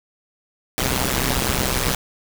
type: noise with amplitude modulation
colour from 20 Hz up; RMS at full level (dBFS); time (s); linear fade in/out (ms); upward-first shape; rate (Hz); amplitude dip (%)
pink; -17; 0.78-1.95; 0; sine; 128; 100
effects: none